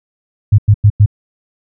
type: tone bursts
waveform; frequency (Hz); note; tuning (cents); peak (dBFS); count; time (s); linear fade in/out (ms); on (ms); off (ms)
sine; 103.83; G#2; 0; -3; 4; 0.52-1.061; 10; 64; 95
effects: none